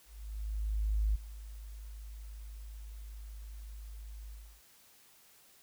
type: tone with ADSR envelope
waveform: sine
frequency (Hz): 52.7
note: G#1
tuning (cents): +26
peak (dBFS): -26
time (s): 0.05-4.62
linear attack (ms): 1100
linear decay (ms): 11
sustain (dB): -17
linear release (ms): 320
effects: white hiss -62 dBFS RMS until 5.62 s